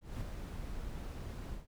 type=noise with ADSR envelope; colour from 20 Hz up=brown; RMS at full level=-38 dBFS; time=0.01-1.67 s; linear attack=200 ms; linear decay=11 ms; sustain=-4 dB; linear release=150 ms; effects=none